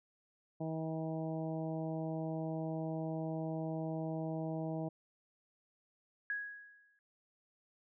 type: harmonic tone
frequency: 160 Hz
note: D#3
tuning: 49 cents sharp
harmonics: 1 / 2 / 3 / 4 / 5 / 6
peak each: -39 / -41 / -47 / -43 / -49 / -56 dBFS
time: 0.6-4.89 s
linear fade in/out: 10 ms
type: tone with exponential decay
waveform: sine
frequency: 1661.2 Hz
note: G#6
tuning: in tune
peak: -33 dBFS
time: 6.3-6.99 s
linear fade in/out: 1 ms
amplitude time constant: 150 ms
effects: none